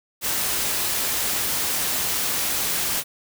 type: noise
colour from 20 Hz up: white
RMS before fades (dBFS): -24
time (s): 0.21-3.04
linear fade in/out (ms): 50
effects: none